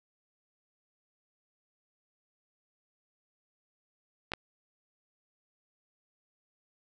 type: clicks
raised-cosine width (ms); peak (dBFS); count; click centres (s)
0.3; -18; 2; 4.319 / 4.336
effects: none